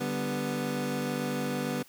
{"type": "chord", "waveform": "25% pulse", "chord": "G major", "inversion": "second", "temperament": "equal", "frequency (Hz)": [146.83, 196, 246.9], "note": ["D3", "G3", "B3"], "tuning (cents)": [0, 0, 0], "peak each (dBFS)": [-32, -32, -28], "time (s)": [0, 1.83], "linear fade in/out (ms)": 10, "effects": ["white hiss -57 dBFS RMS until 1.88 s"]}